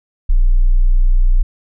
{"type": "tone", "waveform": "sine", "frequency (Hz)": 30.09, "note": "B0", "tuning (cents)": -44, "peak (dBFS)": -7, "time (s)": [0.29, 1.43], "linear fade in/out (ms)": 10, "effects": []}